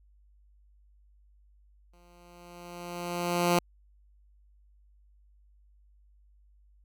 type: tone with exponential growth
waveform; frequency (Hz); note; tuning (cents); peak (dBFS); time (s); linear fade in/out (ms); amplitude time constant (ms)
10% pulse; 174.61; F3; 0; -13; 1.93-3.59; 5; 360
effects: added 50 Hz sine -58 dBFS peak until 6.84 s